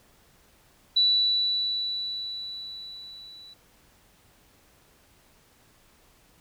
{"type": "tone with level ramp", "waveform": "sine", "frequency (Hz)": 3951, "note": "B7", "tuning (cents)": 0, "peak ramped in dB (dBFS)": [-17, -45], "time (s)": [0.96, 3.54], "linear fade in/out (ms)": 10, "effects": ["pink hiss -60 dBFS RMS until 6.4 s"]}